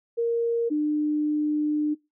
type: tone pair in turn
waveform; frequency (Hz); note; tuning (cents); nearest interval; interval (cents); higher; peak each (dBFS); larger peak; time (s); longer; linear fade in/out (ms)
sine; 466.2 / 300.4; A#4 / D4; 0 / +39; minor sixth; 761; first; -21; neither; 0.17-0.7 / 0.7-1.95; second; 20
effects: noise-tail reverb RT60 0.2 s tail -21 dB re dry